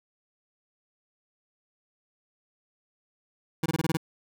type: tone bursts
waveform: 25% pulse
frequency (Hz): 160.9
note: E3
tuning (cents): -42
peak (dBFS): -20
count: 7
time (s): 3.63-3.971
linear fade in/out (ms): 5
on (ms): 29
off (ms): 23
effects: none